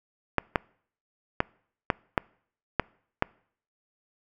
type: clicks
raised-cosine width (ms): 0.5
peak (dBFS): -6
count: 7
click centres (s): 0.383 / 0.558 / 1.404 / 1.902 / 2.178 / 2.797 / 3.224
effects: noise-tail reverb RT60 0.6 s tail -26 dB re dry